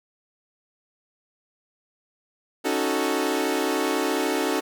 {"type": "chord", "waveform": "sawtooth", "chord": "D# half-diminished seventh", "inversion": "third", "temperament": "equal", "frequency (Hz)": [277.2, 311.1, 370, 440], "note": ["C#4", "D#4", "F#4", "A4"], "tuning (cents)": [0, 0, 0, 0], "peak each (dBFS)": -24, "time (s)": [2.64, 4.61], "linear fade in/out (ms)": 20, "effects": []}